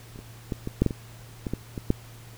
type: clicks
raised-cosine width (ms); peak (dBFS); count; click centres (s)
3; -30 / -26 / -15 / -17 / -6 / -9 / -18 / -16 / -14 / -19 / -7; 11; 0.159 / 0.19 / 0.522 / 0.674 / 0.82 / 0.863 / 0.908 / 1.468 / 1.536 / 1.778 / 1.904
effects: added 115 Hz sine -45 dBFS peak until 2.37 s + pink hiss -50 dBFS RMS until 2.37 s